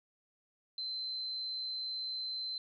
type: tone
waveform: sine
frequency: 4081 Hz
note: C8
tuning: 44 cents flat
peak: -36 dBFS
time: 0.78-2.58 s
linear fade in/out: 2 ms
effects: none